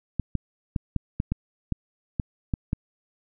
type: clicks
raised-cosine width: 5 ms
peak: -12 dBFS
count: 10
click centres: 0.197 / 0.353 / 0.762 / 0.963 / 1.201 / 1.32 / 1.723 / 2.198 / 2.538 / 2.731 s
effects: none